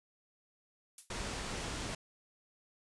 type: noise with exponential decay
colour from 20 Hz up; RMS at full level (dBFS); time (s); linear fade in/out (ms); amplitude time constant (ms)
violet; -40; 0.98-1.13; 2; 31
type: low-pass noise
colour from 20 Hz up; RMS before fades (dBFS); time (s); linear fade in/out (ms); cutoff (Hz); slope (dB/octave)
pink; -40; 1.1-1.95; 5; 9100; 24
effects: resampled to 24000 Hz